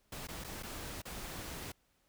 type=noise with dropouts; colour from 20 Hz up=pink; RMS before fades=-44 dBFS; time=0.12-1.72 s; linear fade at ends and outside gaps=5 ms; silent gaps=0.272-0.285 / 0.44-0.444 / 0.627-0.631 / 1.019-1.053 s; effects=pink hiss -74 dBFS RMS until 2.08 s